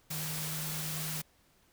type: tone in noise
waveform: sine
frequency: 155.56 Hz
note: D#3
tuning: in tune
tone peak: -39 dBFS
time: 0.1-1.22 s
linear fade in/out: 10 ms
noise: white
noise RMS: -38 dBFS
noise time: 0.1-1.22 s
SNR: -4 dB
effects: pink hiss -67 dBFS RMS until 1.72 s